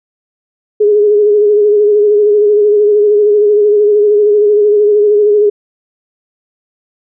sine tone with vibrato, 416.7 Hz, G#4, 6 cents sharp, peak -5 dBFS, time 0.8-5.5 s, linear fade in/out 10 ms, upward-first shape sine, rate 13 Hz, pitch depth 38 cents each way, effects none

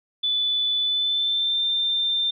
sine tone with pitch glide, 3483 to 3585 Hz, A7 to A7, -18 to +32 cents, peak -20 dBFS, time 0.23-2.31 s, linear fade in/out 10 ms, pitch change +50 cents, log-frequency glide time 0.81-1.63 s, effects none

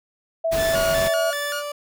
sine tone, 657 Hz, E5, 6 cents flat, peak -19 dBFS, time 0.44-1.31 s, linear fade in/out 10 ms
pink noise, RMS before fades -28 dBFS, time 0.51-1.09 s, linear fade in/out 20 ms
sawtooth tone with vibrato, 1584 Hz, G6, 18 cents sharp, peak -23 dBFS, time 0.56-1.63 s, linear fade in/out 50 ms, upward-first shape square, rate 2.6 Hz, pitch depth 170 cents each way
30% pulse tone with pitch glide, 564 to 583.6 Hz, C#5 to D5, +30 to -11 cents, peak -25 dBFS, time 0.73-1.72 s, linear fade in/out 5 ms, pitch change +59 cents, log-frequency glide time 0.95-1.6 s
effects none

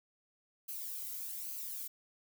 violet noise with flanger, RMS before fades -42 dBFS, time 0.68-1.88 s, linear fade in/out 10 ms, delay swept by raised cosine 0.55 to 1.18 ms, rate 1.2 Hz, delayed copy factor -0.55, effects none

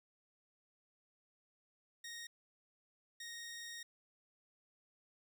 15% pulse tone bursts at uneven times, 1864.7 Hz, A#6, in tune, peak -40 dBFS, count 2, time 2.04-2.27 / 3.2-3.83 s, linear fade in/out 5 ms, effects none

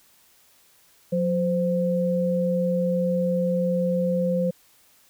sine tone pair together, 179.89 / 518 Hz, F#3 / C5, -48 / -17 cents, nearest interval octave + tritone, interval 1831 cents, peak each -23 dBFS, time 1.12-4.51 s, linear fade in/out 10 ms, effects white hiss -58 dBFS RMS until 5.09 s

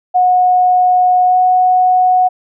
sine tone with pitch glide, 729 to 735.3 Hz, F#5 to F#5, -26 to -11 cents, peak -7 dBFS, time 0.14-2.29 s, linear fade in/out 20 ms, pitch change +15 cents, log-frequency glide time 1.26-1.37 s, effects none

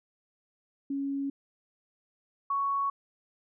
sine tone pair in turn, 277.2 / 1113 Hz, C#4 / C#6, 0 / +7 cents, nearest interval 2 octaves, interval 2407 cents, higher second, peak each -29 / -26 dBFS, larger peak second, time 0.9-1.3 / 2.5-2.9 s, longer neither, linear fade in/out 5 ms, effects none

